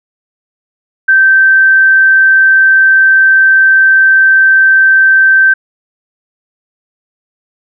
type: tone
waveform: sine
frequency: 1555 Hz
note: G6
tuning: 14 cents flat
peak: -3 dBFS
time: 1.08-5.54 s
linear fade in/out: 10 ms
effects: none